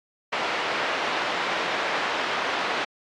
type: band-pass noise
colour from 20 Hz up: pink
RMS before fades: -27 dBFS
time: 0.32-2.85 s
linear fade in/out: 10 ms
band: 600 to 3000 Hz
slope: 12 dB/octave
effects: low-pass 6000 Hz 12 dB/octave + AAC 64 kbps